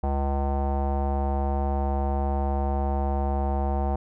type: tone with low-pass filter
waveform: square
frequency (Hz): 69.3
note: C#2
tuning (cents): 0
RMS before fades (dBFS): -25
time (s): 0.03-3.96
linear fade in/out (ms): 5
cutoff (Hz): 790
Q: 4.8
effects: none